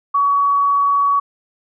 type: tone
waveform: sine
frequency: 1129 Hz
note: C#6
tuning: 31 cents sharp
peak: -12 dBFS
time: 0.14-1.2 s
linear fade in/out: 10 ms
effects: none

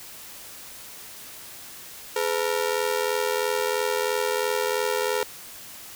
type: ring-modulated tone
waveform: sawtooth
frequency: 462.9 Hz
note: A#4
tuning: 12 cents flat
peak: -16 dBFS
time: 2.16-5.23 s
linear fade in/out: 0 ms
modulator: 41.5 Hz
effects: white hiss -42 dBFS RMS until 5.95 s

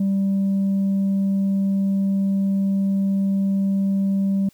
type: tone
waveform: sine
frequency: 195.5 Hz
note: G3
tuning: 4 cents flat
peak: -15 dBFS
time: 0-4.49 s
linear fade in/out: 5 ms
effects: tanh soft clip ceiling -16 dBFS + white hiss -58 dBFS RMS until 4.53 s

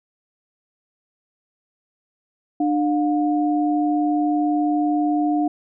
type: tone pair together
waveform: sine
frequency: 299 / 714.4 Hz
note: D4 / F5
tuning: +31 / +39 cents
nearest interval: octave + minor third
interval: 1508 cents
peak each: -18 / -23 dBFS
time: 2.6-5.48 s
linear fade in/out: 5 ms
effects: none

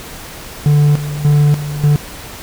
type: tone with tremolo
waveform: triangle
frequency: 147 Hz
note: D3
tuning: 2 cents sharp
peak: -5 dBFS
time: 0.66-1.96 s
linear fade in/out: 0 ms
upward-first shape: square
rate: 1.7 Hz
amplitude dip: 75%
effects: pink hiss -31 dBFS RMS until 2.42 s

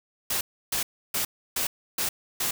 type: noise bursts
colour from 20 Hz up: white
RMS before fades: -27 dBFS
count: 6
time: 0.3-2.51 s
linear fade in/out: 5 ms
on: 110 ms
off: 310 ms
effects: none

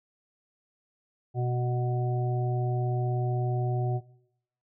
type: harmonic tone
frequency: 123.47 Hz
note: B2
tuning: in tune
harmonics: 1 / 3 / 5 / 6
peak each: -26 / -34 / -40 / -36 dBFS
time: 1.34-4.01 s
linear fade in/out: 50 ms
effects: noise-tail reverb RT60 0.8 s tail -21 dB re dry

